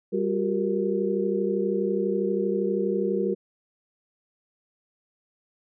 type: tone cluster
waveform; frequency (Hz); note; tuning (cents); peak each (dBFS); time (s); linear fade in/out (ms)
sine; 197 / 360.5 / 392.9 / 466.2; G3 / F#4 / G4 / A#4; +9 / -45 / +4 / 0; -28; 0.12-3.35; 20
effects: none